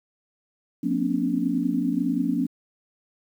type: tone cluster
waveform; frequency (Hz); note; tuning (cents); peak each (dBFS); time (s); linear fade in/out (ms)
sine; 179.2 / 230.3 / 255.6 / 265.1 / 286.9; F3 / A#3 / C4 / C4 / D4; +45 / -21 / -40 / +23 / -40; -29 / -28 / -27 / -31 / -26; 0.83-2.47; 10
effects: 9-bit